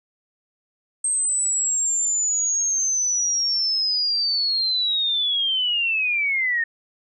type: linear sweep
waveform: sine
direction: down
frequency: 8372 to 1815 Hz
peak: -19 dBFS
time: 1.04-6.64 s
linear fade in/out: 5 ms
effects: none